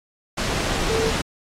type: tone in noise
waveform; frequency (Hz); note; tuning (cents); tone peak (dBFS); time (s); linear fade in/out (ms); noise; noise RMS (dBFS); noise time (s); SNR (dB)
sine; 447.1; A4; +28; -21; 0.89-1.1; 10; pink; -24; 0.37-1.22; 0
effects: low-pass 7000 Hz 12 dB/octave + AAC 48 kbps